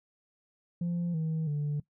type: tone with pitch steps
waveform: sine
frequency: 172.9 / 159.47 / 147.08 Hz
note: F3 / D#3 / D3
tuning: -17 / +43 / +3 cents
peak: -26 dBFS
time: 0.81-1.8 s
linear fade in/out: 5 ms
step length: 330 ms
effects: noise-tail reverb RT60 0.1 s tail -20 dB re dry + tanh soft clip ceiling -27 dBFS